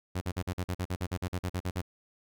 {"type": "tone bursts", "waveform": "sawtooth", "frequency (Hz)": 91, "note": "F#2", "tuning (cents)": -28, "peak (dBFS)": -26, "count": 16, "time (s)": [0.15, 1.817], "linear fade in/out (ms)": 10, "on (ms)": 62, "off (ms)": 45, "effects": []}